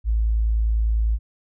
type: tone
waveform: sine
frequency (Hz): 55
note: A1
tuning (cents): 0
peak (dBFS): -17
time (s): 0.04-1.19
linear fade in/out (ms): 50
effects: none